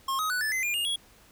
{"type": "tone with pitch steps", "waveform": "square", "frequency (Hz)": [1074, 1262.5, 1484.2, 1744.7, 2051, 2411, 2834, 3332], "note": ["C6", "D#6", "F#6", "A6", "C7", "D7", "F7", "G#7"], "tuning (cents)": [45, 25, 5, -15, -35, 45, 25, 5], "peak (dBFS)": -27, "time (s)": [0.08, 0.96], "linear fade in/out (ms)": 5, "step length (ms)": 110, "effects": ["pink hiss -57 dBFS RMS until 1.31 s"]}